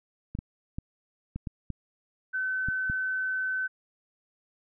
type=clicks; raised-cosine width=5 ms; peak=-21 dBFS; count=8; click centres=0.351 / 0.389 / 0.785 / 1.36 / 1.472 / 1.703 / 2.686 / 2.899 s
type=tone; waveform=sine; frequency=1522 Hz; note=F#6; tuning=48 cents sharp; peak=-27 dBFS; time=2.33-3.68 s; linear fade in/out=20 ms
effects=none